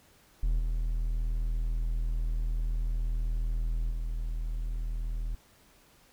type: tone with level steps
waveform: triangle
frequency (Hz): 40.25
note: E1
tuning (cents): -41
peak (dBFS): -22 / -25 / -28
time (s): 0.43-5.35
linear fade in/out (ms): 0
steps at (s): 0.59 / 3.91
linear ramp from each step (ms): 2
effects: pink hiss -61 dBFS RMS until 6.12 s